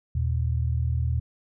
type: tone pair together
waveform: sine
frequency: 78.83 / 118.5 Hz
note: D#2 / A#2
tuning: +23 / +29 cents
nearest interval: perfect fifth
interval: 706 cents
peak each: -24 / -26 dBFS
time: 0.15-1.2 s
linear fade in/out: 5 ms
effects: none